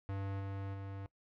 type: tone with level steps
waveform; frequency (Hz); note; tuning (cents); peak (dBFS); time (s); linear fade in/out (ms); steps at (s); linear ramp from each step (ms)
square; 98; G2; 0; -38 / -40 / -43; 0.09-1.06; 0; 0.39 / 0.73; 20
effects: noise-tail reverb RT60 0.1 s tail -20 dB re dry + low-pass 2000 Hz 12 dB/octave